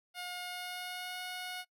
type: tone with pitch glide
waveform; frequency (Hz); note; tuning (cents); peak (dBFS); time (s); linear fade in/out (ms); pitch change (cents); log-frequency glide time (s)
10% pulse; 717 to 728.3; F5 to F#5; +45 to -28; -31; 0.14-1.65; 50; +27; 0.37-1.23
effects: noise-tail reverb RT60 0.1 s tail -22 dB re dry